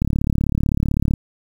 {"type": "click train", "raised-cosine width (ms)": 5, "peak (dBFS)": -6, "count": 41, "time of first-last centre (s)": [0.02, 1.137], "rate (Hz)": 35.8, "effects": ["7-bit"]}